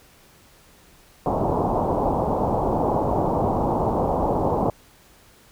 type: low-pass noise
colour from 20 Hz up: white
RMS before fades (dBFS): -22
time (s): 1.26-4.7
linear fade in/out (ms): 2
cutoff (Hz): 950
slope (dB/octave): 48
effects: pink hiss -53 dBFS RMS until 5.51 s